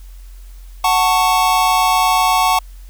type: chord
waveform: square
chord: F# minor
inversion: none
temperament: just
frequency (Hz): 740 / 888 / 1110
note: F#5 / A5 / C#6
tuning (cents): 0 / +16 / +2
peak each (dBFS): -17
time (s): 0.84-2.59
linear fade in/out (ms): 5
effects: added 44 Hz sine -33 dBFS peak until 2.89 s + white hiss -51 dBFS RMS until 2.89 s